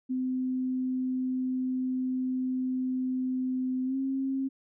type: tone with pitch glide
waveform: sine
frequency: 256.7 to 267.8 Hz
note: C4 to C4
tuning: -33 to +40 cents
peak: -27 dBFS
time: 0.09-4.49 s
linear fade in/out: 20 ms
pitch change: +73 cents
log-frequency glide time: 3.85-3.96 s
effects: none

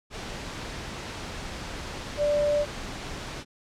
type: tone in noise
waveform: sine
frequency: 587.3 Hz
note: D5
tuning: in tune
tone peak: -21 dBFS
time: 2.17-2.66 s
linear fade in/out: 50 ms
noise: pink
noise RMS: -36 dBFS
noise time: 0.1-3.45 s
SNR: +12 dB
effects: low-pass 6000 Hz 12 dB/octave

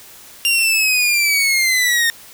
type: linear sweep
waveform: sawtooth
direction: down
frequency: 2794 to 1829 Hz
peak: -10 dBFS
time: 0.45-2.1 s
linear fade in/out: 0 ms
effects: white hiss -41 dBFS RMS until 2.33 s

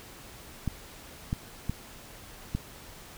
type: clicks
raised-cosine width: 5 ms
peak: -16 dBFS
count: 4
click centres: 0.677 / 1.329 / 1.696 / 2.55 s
effects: pink hiss -48 dBFS RMS until 3.17 s

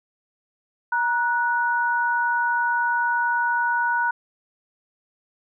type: tone pair together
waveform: sine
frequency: 945 / 1474 Hz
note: A#5 / F#6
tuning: +23 / -7 cents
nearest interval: minor sixth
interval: 770 cents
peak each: -22 dBFS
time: 0.92-4.11 s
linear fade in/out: 5 ms
effects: none

